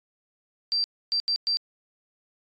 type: tone bursts at uneven times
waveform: sine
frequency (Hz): 4699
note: D8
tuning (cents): 0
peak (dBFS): -22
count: 4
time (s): 0.72-0.84 / 1.12-1.2 / 1.28-1.36 / 1.47-1.57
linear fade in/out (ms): 0
effects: resampled to 16000 Hz